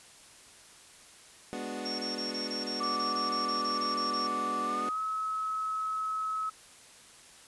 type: chord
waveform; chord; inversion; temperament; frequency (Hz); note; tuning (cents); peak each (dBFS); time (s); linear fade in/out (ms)
25% pulse; G# half-diminished seventh; none; equal; 207.7 / 246.9 / 293.7 / 370; G#3 / B3 / D4 / F#4; 0 / 0 / 0 / 0; -39 / -36 / -38 / -39; 1.53-4.89; 0
type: tone bursts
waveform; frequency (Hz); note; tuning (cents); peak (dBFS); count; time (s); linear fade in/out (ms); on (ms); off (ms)
sine; 5490; F8; -31; -34; 15; 1.85-4.272; 10; 140; 23
type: tone with pitch glide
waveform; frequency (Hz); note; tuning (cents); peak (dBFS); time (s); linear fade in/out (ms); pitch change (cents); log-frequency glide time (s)
sine; 1167 to 1287.4; D6 to E6; -11 to -41; -30; 2.8-6.5; 10; +170; 4.63-4.99
effects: white hiss -54 dBFS RMS until 7.47 s + resampled to 24000 Hz